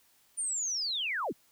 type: linear sweep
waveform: sine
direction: down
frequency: 9210 to 110 Hz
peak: -30 dBFS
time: 0.37-1.33 s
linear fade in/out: 20 ms
effects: white hiss -66 dBFS RMS until 1.51 s